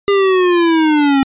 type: linear sweep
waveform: square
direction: down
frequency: 404.7 to 267.5 Hz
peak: -10 dBFS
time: 0.08-1.23 s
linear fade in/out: 0 ms
effects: resampled to 8000 Hz